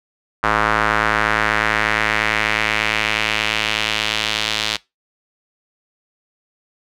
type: tone with band-pass filter sweep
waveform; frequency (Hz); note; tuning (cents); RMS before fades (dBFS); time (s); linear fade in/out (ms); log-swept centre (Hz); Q
square; 54.2; A1; -25; -19; 0.43-4.77; 10; 1300 to 3700; 2
effects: noise-tail reverb RT60 0.2 s tail -21 dB re dry